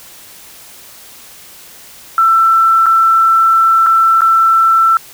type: tone with dropouts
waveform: sine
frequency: 1336 Hz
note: E6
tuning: 23 cents sharp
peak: -6 dBFS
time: 2.18-4.97 s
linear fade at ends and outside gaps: 1 ms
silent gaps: 2.859-2.865 / 3.863-3.867 / 4.208-4.218 s
effects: white hiss -37 dBFS RMS until 5.13 s